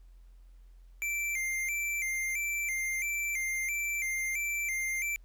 square tone with vibrato, 2217 Hz, C#7, in tune, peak -31 dBFS, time 1.02-5.16 s, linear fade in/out 0 ms, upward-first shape square, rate 1.5 Hz, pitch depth 92 cents each way, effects added 43 Hz sine -51 dBFS peak until 5.24 s + pink hiss -74 dBFS RMS until 5.24 s

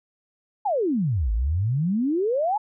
sine exponential two-way sweep, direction down then up, 880 to 50.7 to 880 Hz, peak -20 dBFS, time 0.65-2.58 s, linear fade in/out 10 ms, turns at 1.32 s, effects none

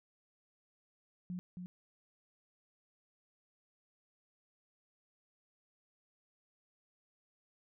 sine tone with echo, 179.7 Hz, F3, 50 cents sharp, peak -38 dBFS, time 1.3-1.39 s, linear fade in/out 0 ms, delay 270 ms, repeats 1, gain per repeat -4 dB, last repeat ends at 1.66 s, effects none

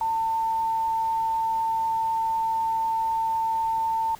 sine tone, 898 Hz, A5, 35 cents sharp, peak -22 dBFS, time 0.01-4.15 s, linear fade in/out 2 ms, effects pink hiss -48 dBFS RMS until 4.19 s

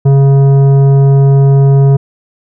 sine tone with tanh clipping, 137.9 Hz, C#3, 9 cents flat, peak -5 dBFS, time 0.05-1.97 s, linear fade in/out 10 ms, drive 11 dB, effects none

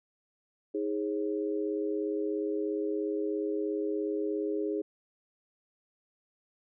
sine tone cluster, 316.1 / 413.1 / 541 Hz, D#4 / G#4 / C#5, +27 / -9 / -42 cents, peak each -33 / -31 / -40 dBFS, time 0.74-4.82 s, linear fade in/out 10 ms, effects none

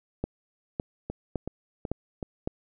two click trains, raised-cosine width 2 ms, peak -19 / -15 dBFS, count 4 / 5, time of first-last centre 1.1-2.228 / 0.24-2.475 s, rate 2.66 / 1.79 Hz, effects none

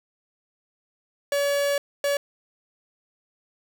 45% pulse tone bursts at uneven times, 568 Hz, C#5, 42 cents sharp, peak -21 dBFS, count 2, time 1.32-1.78 / 2.04-2.17 s, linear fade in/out 2 ms, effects none

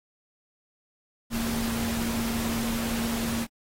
sine tone in noise, 230 Hz, A#3, 23 cents flat, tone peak -28 dBFS, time 1.3-3.47 s, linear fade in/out 50 ms, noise pink, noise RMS -33 dBFS, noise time 1.3-3.47 s, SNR +2 dB, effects AAC 48 kbps

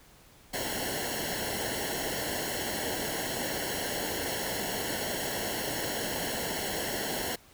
pink noise with comb filter, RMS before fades -33 dBFS, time 0.53-7.36 s, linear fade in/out 10 ms, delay 0.82 ms, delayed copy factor -0.85, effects pink hiss -57 dBFS RMS until 7.53 s

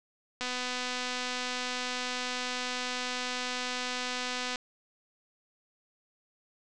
click train, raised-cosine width 0.2 ms, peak -17 dBFS, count 1038, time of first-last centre 0.41-4.558 s, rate 250 Hz, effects resampled to 22050 Hz + 8-bit

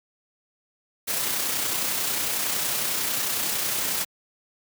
white noise with amplitude modulation, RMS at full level -25 dBFS, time 1.07-4.05 s, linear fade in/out 20 ms, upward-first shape sine, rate 31 Hz, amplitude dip 30%, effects high-pass 100 Hz 12 dB/octave

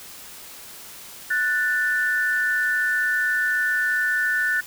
sine tone pair together, 1479 / 1772.7 Hz, F#6 / A6, -1 / +12 cents, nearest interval minor third, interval 313 cents, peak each -22 dBFS, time 1.3-4.61 s, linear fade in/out 10 ms, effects white hiss -41 dBFS RMS until 4.66 s

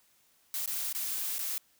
blue noise with dropouts, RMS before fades -34 dBFS, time 0.54-1.58 s, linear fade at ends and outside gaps 0 ms, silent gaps 0.66-0.676 / 0.926-0.949 / 1.383-1.391 s, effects white hiss -67 dBFS RMS until 1.79 s

